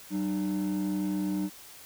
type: tone pair together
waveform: triangle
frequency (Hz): 190.7 / 302.5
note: G3 / D#4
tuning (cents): -47 / -49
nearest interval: minor sixth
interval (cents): 798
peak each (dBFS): -27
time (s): 0.1-1.5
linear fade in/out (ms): 50
effects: tanh soft clip ceiling -22 dBFS + white hiss -49 dBFS RMS until 1.85 s